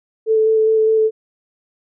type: tone with vibrato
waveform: sine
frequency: 439.5 Hz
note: A4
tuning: 2 cents flat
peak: -11 dBFS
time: 0.26-1.11 s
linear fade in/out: 50 ms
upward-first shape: square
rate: 4.9 Hz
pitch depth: 9 cents each way
effects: none